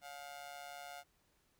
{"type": "tone with amplitude modulation", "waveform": "sawtooth", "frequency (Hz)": 711, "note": "F5", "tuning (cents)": 31, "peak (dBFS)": -40, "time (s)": [0.01, 1.04], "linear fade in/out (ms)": 50, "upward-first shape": "sine", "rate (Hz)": 144, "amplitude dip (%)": 80, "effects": ["pink hiss -75 dBFS RMS until 1.59 s"]}